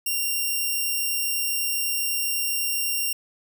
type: tone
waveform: 5% pulse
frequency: 2772 Hz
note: F7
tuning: 14 cents flat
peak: -14 dBFS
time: 0.06-3.13 s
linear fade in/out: 5 ms
effects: none